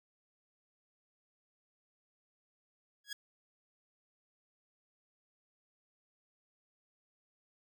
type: tone with exponential growth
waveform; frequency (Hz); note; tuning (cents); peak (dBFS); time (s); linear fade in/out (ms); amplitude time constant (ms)
15% pulse; 1661.2; G#6; 0; -29; 3.04-3.13; 5; 19
effects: none